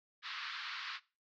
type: band-pass noise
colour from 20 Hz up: pink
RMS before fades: -43 dBFS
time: 0.22-1 s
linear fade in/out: 50 ms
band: 1100 to 4700 Hz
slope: 48 dB/octave
effects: noise-tail reverb RT60 0.3 s tail -19 dB re dry + MP3 64 kbps